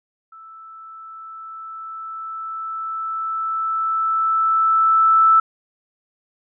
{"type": "tone with level ramp", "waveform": "sine", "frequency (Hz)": 1318.5, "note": "E6", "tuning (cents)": 0, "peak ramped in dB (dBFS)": [-39, -9], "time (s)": [0.32, 5.4], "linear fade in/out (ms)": 5, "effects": []}